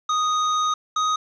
square tone pair in turn, 1244.5 / 1252.4 Hz, D#6 / D#6, 0 / +11 cents, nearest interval unison, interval 11 cents, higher second, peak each -20 dBFS, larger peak neither, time 0.09-0.74 / 0.96-1.16 s, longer first, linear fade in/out 5 ms, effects resampled to 16000 Hz + 8-bit

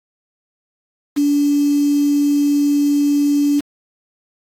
sine tone with quantisation, 288.1 Hz, D4, 33 cents flat, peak -12 dBFS, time 1.16-3.61 s, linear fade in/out 20 ms, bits 5, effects AAC 48 kbps

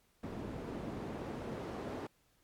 pink noise with band-pass filter sweep, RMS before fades -42 dBFS, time 0.23-2.07 s, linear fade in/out 5 ms, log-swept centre 240 to 390 Hz, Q 0.79, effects pink hiss -72 dBFS RMS until 2.43 s + MP3 96 kbps

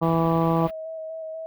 harmonic tone, 164.81 Hz, E3, in tune, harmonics 1 / 2 / 3 / 4 / 5 / 6 / 7, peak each -22 / -25 / -27 / -28 / -29 / -30 / -30 dBFS, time 0.01-0.68 s, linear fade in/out 20 ms
pink band-stop noise, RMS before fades -41 dBFS, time 0.02-0.71 s, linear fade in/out 10 ms, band 3600 to 15000 Hz, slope 24 dB/octave
sine tone with vibrato, 641 Hz, E5, 49 cents flat, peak -31 dBFS, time 0.61-1.46 s, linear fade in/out 0 ms, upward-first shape square, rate 4.1 Hz, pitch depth 14 cents each way
effects none

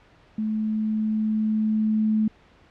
sine tone with level ramp, 216.5 Hz, A3, 28 cents flat, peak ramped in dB -23 to -18 dBFS, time 0.38-2.28 s, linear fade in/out 5 ms, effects pink hiss -55 dBFS RMS until 2.7 s + low-pass 3000 Hz 12 dB/octave

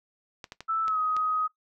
clicks, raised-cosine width 0.2 ms, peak -22 dBFS, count 5, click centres 0.442 / 0.521 / 0.606 / 0.881 / 1.166 s
sine tone with pitch glide, 1318.5 to 1257.5 Hz, E6 to D#6, 0 to +18 cents, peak -24 dBFS, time 0.68-1.48 s, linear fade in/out 20 ms, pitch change -82 cents, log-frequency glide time 0.84-0.99 s
effects noise-tail reverb RT60 0.1 s tail -17 dB re dry

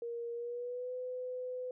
sine tone with pitch glide, 470 to 503.7 Hz, A#4 to B4, +14 to +34 cents, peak -37 dBFS, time 0.02-1.71 s, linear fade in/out 2 ms, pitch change +120 cents, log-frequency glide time 0.33-0.93 s, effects none

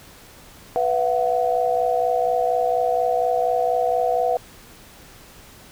sine chord, B suspended fourth, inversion none, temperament equal with one note detuned, 493.9 / 675.8 / 740 Hz, B4 / E5 / F#5, 0 / +43 / 0 cents, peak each -22 dBFS, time 0.76-4.37 s, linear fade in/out 0 ms, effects pink hiss -46 dBFS RMS until 5.71 s

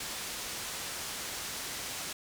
white low-pass noise, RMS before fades -39 dBFS, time 0-2.13 s, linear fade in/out 5 ms, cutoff 8500 Hz, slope 12 dB/octave, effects none

